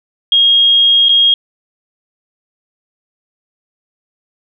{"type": "tone with dropouts", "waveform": "sine", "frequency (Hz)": 3260, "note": "G#7", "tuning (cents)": -33, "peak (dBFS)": -6, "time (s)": [0.32, 1.34], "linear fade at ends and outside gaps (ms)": 2, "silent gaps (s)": [1.086, 1.092], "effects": []}